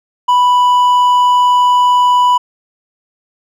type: tone with hard clipping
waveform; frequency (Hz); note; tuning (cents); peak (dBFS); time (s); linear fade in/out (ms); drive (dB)
triangle; 987.8; B5; 0; -8; 0.28-2.38; 10; 7
effects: none